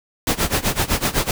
pink noise with tremolo, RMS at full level -17 dBFS, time 0.27-1.31 s, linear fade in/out 2 ms, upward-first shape sine, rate 7.9 Hz, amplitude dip 90%, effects none

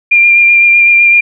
sine tone with vibrato, 2393 Hz, D7, 32 cents sharp, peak -3 dBFS, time 0.11-1.21 s, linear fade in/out 10 ms, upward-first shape sine, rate 7.9 Hz, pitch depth 16 cents each way, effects none

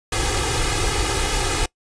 pink noise with comb filter, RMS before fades -21 dBFS, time 0.12-1.66 s, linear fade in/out 5 ms, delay 2.4 ms, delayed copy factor +0.95, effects noise-tail reverb RT60 0.1 s tail -23 dB re dry + resampled to 22050 Hz

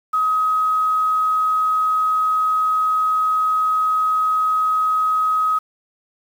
sine tone with quantisation, 1266 Hz, D#6, 30 cents sharp, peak -15 dBFS, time 0.13-5.59 s, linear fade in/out 10 ms, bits 7, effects none

